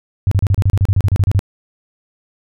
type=tone bursts; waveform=sine; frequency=97.4 Hz; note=G2; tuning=11 cents flat; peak=-9 dBFS; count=15; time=0.27-1.392 s; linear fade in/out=0 ms; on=44 ms; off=33 ms; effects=none